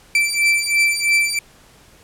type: beating tone pair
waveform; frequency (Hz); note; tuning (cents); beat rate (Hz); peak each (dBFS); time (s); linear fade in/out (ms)
40% pulse; 2333 / 2336; D7 / D7; -12 / -10; 3; -17; 0.15-1.39; 2
effects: pink hiss -49 dBFS RMS until 2.03 s + low-pass 12000 Hz 12 dB/octave